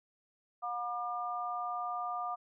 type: harmonic tone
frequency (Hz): 240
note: B3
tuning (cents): -49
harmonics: 3 / 4 / 5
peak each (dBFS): -37 / -46 / -37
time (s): 0.62-2.36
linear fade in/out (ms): 20
effects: none